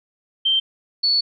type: tone pair in turn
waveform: sine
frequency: 3136 / 4435 Hz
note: G7 / C#8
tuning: 0 / 0 cents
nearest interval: tritone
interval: 600 cents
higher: second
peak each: -15 dBFS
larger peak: neither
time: 0.45-0.6 / 1.03-1.21 s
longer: second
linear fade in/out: 10 ms
effects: none